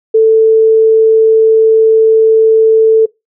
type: tone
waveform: sine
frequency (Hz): 443.1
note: A4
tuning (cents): +12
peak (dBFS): -3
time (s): 0.14-3.06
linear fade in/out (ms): 10
effects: noise-tail reverb RT60 0.2 s tail -23 dB re dry